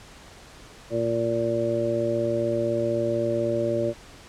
harmonic tone, 115.9 Hz, A#2, 10 cents flat, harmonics 1 / 2 / 3 / 4 / 5, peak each -32 / -32 / -27 / -32 / -25 dBFS, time 0.9-3.94 s, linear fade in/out 50 ms, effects pink hiss -47 dBFS RMS until 4.28 s + low-pass 8000 Hz 12 dB/octave

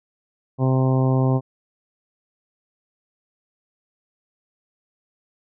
harmonic tone, 130.81 Hz, C3, in tune, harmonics 1 / 2 / 3 / 4 / 5 / 6 / 7 / 8, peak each -17 / -23 / -27 / -29 / -31 / -33 / -34 / -35 dBFS, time 0.58-1.41 s, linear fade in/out 50 ms, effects none

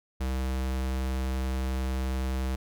square tone, 65.1 Hz, C2, 8 cents flat, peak -28 dBFS, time 0.2-2.56 s, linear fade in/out 10 ms, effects none

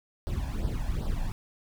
brown noise with flanger, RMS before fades -30 dBFS, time 0.27-1.32 s, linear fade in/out 0 ms, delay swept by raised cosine 0.21 to 1.21 ms, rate 2.6 Hz, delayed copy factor +0.8, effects none

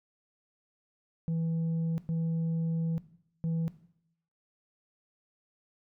sine tone bursts at uneven times, 164.1 Hz, E3, 8 cents flat, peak -25 dBFS, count 3, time 1.28-1.98 / 2.09-2.98 / 3.44-3.68 s, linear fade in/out 0 ms, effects noise-tail reverb RT60 0.7 s tail -17 dB re dry + tanh soft clip ceiling -27 dBFS

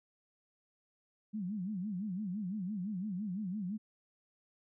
sine tone with vibrato, 196 Hz, G3, in tune, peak -35 dBFS, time 1.33-3.78 s, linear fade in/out 20 ms, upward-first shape sine, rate 5.9 Hz, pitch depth 190 cents each way, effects none

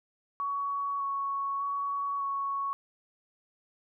sine tone with vibrato, 1116 Hz, C#6, 11 cents sharp, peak -29 dBFS, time 0.4-2.73 s, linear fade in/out 0 ms, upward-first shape square, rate 0.83 Hz, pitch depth 10 cents each way, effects none

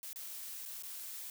blue noise with dropouts, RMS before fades -45 dBFS, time 0.03-1.3 s, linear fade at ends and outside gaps 1 ms, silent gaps 0.131-0.159 / 0.653-0.659 / 0.824-0.834 s, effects none

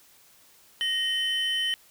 triangle tone pair together, 1866 / 3047 Hz, A#6 / G7, +1 / -50 cents, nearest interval minor sixth, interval 849 cents, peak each -29 / -24 dBFS, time 0.81-1.74 s, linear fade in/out 0 ms, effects white hiss -57 dBFS RMS until 1.9 s

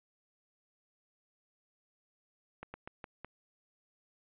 slowing click train, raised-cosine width 0.5 ms, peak -28 dBFS, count 5, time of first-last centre 2.63-3.246 s, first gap 110 ms, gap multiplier 1.23, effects resampled to 8000 Hz

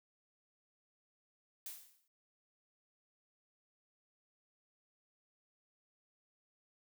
blue noise with exponential decay, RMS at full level -43 dBFS, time 1.66-2.08 s, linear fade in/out 2 ms, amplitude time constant 90 ms, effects none

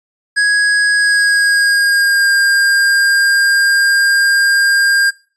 square tone with pitch glide, 1661.2 to 1606.5 Hz, G#6 to G6, 0 to +42 cents, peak -10 dBFS, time 0.36-5.11 s, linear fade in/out 20 ms, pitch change -58 cents, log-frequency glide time 0.94-2.31 s, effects noise-tail reverb RT60 0.4 s tail -22 dB re dry + resampled to 24000 Hz

